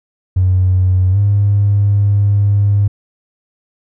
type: tone with pitch glide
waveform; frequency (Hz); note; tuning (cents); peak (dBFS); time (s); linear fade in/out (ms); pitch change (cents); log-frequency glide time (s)
triangle; 92.5 to 101.46; F#2 to G#2; 0 to -40; -5; 0.36-2.88; 10; +160; 1.11-1.18
effects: tanh soft clip ceiling -6 dBFS